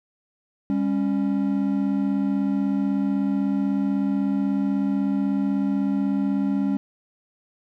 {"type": "tone pair together", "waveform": "triangle", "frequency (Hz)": [199.9, 276.1], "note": ["G3", "C#4"], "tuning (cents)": [34, -7], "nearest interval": "tritone", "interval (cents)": 559, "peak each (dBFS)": -21, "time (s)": [0.7, 6.77], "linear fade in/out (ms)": 0, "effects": []}